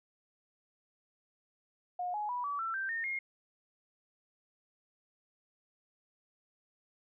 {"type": "tone with pitch steps", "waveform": "sine", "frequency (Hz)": [718, 839.2, 980.8, 1146.4, 1339.8, 1566, 1830.3, 2139], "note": ["F5", "G#5", "B5", "D6", "E6", "G6", "A#6", "C7"], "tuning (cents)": [48, 18, -12, -42, 28, -2, -32, 38], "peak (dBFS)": -33, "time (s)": [1.99, 3.19], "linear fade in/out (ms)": 5, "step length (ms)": 150, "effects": []}